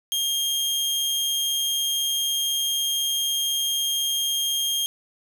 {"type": "tone", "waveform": "sawtooth", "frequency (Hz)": 3222, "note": "G7", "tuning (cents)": 47, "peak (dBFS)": -19, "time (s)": [0.12, 4.86], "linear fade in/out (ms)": 0, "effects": ["8-bit"]}